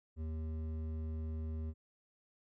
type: tone with hard clipping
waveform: sine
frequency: 79.1 Hz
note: D#2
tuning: 29 cents sharp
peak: -39 dBFS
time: 0.16-1.74 s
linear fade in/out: 50 ms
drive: 10 dB
effects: none